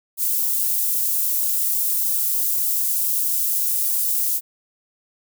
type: high-pass noise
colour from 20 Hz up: white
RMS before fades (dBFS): -21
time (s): 0.17-4.41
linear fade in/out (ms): 50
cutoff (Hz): 11000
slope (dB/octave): 12
effects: none